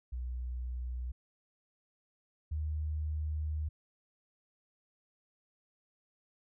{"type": "tone pair in turn", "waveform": "sine", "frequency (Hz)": [61.74, 76.65], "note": ["B1", "D#2"], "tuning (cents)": [0, -25], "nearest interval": "major third", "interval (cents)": 375, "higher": "second", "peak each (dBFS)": [-35, -32], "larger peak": "second", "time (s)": [[0.12, 1.12], [2.51, 3.69]], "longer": "second", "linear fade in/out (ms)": 10, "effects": []}